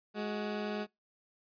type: tone pair together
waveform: 20% pulse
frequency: 209.7 / 370 Hz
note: G#3 / F#4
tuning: +17 / 0 cents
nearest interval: minor seventh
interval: 983 cents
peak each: -30 / -37 dBFS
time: 0.14-0.87 s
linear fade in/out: 50 ms
effects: noise-tail reverb RT60 0.2 s tail -26 dB re dry + resampled to 11025 Hz